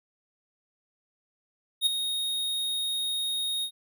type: tone with ADSR envelope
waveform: square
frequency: 3729 Hz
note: A#7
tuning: in tune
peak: -19 dBFS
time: 1.81-3.71 s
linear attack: 54 ms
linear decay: 10 ms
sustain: -9 dB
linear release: 77 ms
effects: none